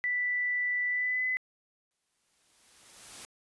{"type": "tone with pitch glide", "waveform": "sine", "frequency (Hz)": [1975.5, 2016], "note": ["B6", "B6"], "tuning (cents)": [0, 35], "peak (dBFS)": -27, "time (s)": [0.04, 1.37], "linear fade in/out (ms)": 0, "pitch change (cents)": 35, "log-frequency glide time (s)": [0.88, 1.26]}
{"type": "noise with exponential growth", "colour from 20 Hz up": "white", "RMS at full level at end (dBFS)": -43, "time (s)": [1.91, 3.25], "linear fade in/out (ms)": 0, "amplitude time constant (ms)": 290}
{"effects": ["resampled to 24000 Hz"]}